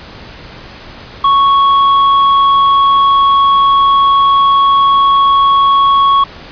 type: tone with hard clipping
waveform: triangle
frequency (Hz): 1108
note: C#6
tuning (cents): -1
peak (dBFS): -7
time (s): 1.24-6.24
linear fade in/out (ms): 5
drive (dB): 8
effects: pink hiss -32 dBFS RMS until 6.51 s + resampled to 11025 Hz